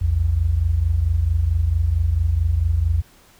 sine tone pair together, 59.51 / 84 Hz, A#1 / E2, +36 / +33 cents, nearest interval tritone, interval 597 cents, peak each -21 / -17 dBFS, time 0.01-3.02 s, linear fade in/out 10 ms, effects pink hiss -52 dBFS RMS until 3.39 s

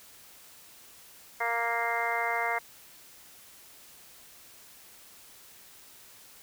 harmonic tone, 233.1 Hz, A#3, in tune, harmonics 2 / 3 / 4 / 5 / 6 / 7 / 8 / 9, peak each -38 / -33 / -34 / -37 / -38 / -38 / -38 / -32 dBFS, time 1.4-2.59 s, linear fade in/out 10 ms, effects white hiss -53 dBFS RMS until 6.42 s

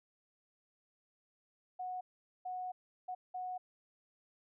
sine tone bursts at uneven times, 734 Hz, F#5, 14 cents flat, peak -38 dBFS, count 4, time 1.79-2.01 / 2.45-2.72 / 3.08-3.15 / 3.34-3.58 s, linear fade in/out 10 ms, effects none

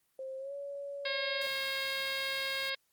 sine tone with pitch glide, 529 to 563.7 Hz, C5 to C#5, +19 to +29 cents, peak -38 dBFS, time 0.19-1.47 s, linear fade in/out 2 ms, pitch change +110 cents, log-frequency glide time 0.38-0.53 s
harmonic tone, 540 Hz, C#5, 45 cents flat, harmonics 1 / 2 / 3 / 4 / 5 / 6 / 7 / 8 / 9, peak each -42 / -46 / -39 / -39 / -43 / -42 / -41 / -44 / -44 dBFS, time 1.05-2.75 s, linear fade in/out 5 ms
white noise, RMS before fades -49 dBFS, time 1.41-2.7 s, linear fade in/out 5 ms
effects white hiss -75 dBFS RMS until 2.92 s + Opus 32 kbps

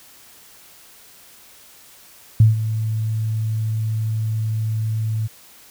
sine tone with ADSR envelope, 110 Hz, A2, in tune, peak -6 dBFS, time 2.4-5.28 s, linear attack 3 ms, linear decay 150 ms, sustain -13 dB, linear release 22 ms, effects white hiss -47 dBFS RMS until 5.7 s

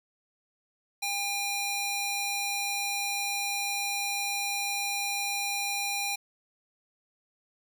square tone with high-pass filter, 806 Hz, G5, 48 cents sharp, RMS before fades -31 dBFS, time 1.02-6.16 s, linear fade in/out 10 ms, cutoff 1800 Hz, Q 0.63, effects 10-bit

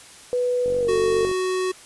sine tone with pitch glide, 493.9 to 447.7 Hz, B4 to A4, 0 to +30 cents, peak -19 dBFS, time 0.33-1.25 s, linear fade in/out 0 ms, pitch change -170 cents, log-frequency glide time 0.8-0.93 s
click train, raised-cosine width 2 ms, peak -22 dBFS, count 32, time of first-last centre 0.66-1.314 s, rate 47.4 Hz
square tone, 371.1 Hz, F#4, 5 cents sharp, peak -22 dBFS, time 0.88-1.72 s, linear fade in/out 10 ms
effects white hiss -45 dBFS RMS until 1.85 s + resampled to 24000 Hz

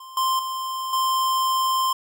square tone with level steps, 1046.5 Hz, C6, in tune, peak -39 / -20 / -27 / -20 dBFS, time 0-1.93 s, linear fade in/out 5 ms, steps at 0.17 / 0.39 / 0.93 s, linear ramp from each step 2 ms, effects none

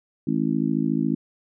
harmonic tone, 54 Hz, A1, 32 cents flat, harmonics 3 / 4 / 5 / 6, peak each -27 / -25 / -24 / -28 dBFS, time 0.27-1.15 s, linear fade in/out 5 ms, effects none

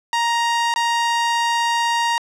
sawtooth tone with dropouts, 936 Hz, A#5, 7 cents sharp, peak -13 dBFS, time 0.13-2.18 s, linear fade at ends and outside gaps 1 ms, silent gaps 0.74-0.76 s, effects low-pass 7000 Hz 12 dB/octave

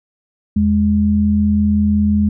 sine tone pair together, 82.41 / 208 Hz, E2 / G#3, 0 / +3 cents, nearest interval octave + major third, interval 1603 cents, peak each -17 / -12 dBFS, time 0.56-2.29 s, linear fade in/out 5 ms, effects none

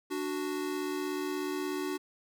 square tone pair together, 293.7 / 370.3 Hz, D4 / F#4, 0 / +1 cents, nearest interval major third, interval 401 cents, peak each -36 / -35 dBFS, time 0.1-1.98 s, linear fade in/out 20 ms, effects none

